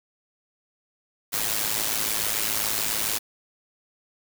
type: noise with amplitude modulation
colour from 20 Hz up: white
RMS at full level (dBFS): -23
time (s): 1.32-3.19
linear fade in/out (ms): 20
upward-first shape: sine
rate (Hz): 107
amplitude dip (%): 70
effects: none